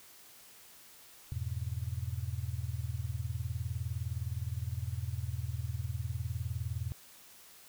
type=chord; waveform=sine; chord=E major; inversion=none; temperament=equal with one note detuned; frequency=84.19 / 103.83 / 123.47 Hz; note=E2 / G#2 / B2; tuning=+37 / 0 / 0 cents; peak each=-38 / -39 / -38 dBFS; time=1.32-6.92 s; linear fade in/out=0 ms; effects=white hiss -56 dBFS RMS until 7.68 s